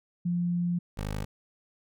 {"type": "tone pair in turn", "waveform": ["sine", "15% pulse"], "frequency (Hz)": [174.61, 51.39], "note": ["F3", "G#1"], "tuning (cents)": [0, -18], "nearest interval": "octave + major sixth", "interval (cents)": 2118, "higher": "first", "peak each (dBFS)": -25, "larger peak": "neither", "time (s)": [[0.25, 0.79], [0.97, 1.25]], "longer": "first", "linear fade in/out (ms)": 10, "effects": []}